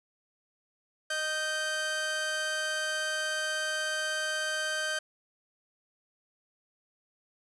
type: tone pair together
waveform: sawtooth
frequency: 620 / 1558.2 Hz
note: D#5 / G6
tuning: -6 / -11 cents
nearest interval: octave + major third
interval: 1595 cents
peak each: -32 / -27 dBFS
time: 1.1-4.99 s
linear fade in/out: 5 ms
effects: resampled to 24000 Hz